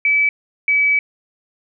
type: tone pair in turn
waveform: sine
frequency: 2299 / 2288 Hz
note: D7 / D7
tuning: -37 / -46 cents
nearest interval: unison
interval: 9 cents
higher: first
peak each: -12 dBFS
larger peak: neither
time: 0.05-0.29 / 0.68-0.99 s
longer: second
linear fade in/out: 2 ms
effects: none